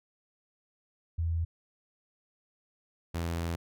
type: tone pair in turn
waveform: sine / sawtooth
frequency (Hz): 83 / 84.11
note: E2 / E2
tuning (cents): +12 / +35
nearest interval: unison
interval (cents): 23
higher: second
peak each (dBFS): -27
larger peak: neither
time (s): 1.18-1.45 / 3.14-3.56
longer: second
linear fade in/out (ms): 10
effects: none